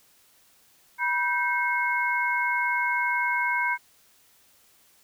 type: tone cluster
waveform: sine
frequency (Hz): 971 / 1559 / 2171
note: B5 / G6 / C#7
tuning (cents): -30 / -10 / -37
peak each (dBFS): -27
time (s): 0.98-3.78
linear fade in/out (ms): 50
effects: white hiss -60 dBFS RMS until 5.03 s